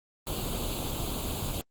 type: noise with comb filter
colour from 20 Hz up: pink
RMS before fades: -32 dBFS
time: 0.27-1.61 s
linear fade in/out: 0 ms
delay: 0.27 ms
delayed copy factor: +0.85
effects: Opus 24 kbps